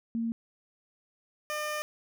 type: tone pair in turn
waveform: sine / 15% pulse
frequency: 229.4 / 603.3 Hz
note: A#3 / D5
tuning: -28 / +46 cents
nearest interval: octave + perfect fourth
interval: 1674 cents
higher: second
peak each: -28 / -25 dBFS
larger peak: second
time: 0.15-0.32 / 1.5-1.82 s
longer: second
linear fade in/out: 0 ms
effects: none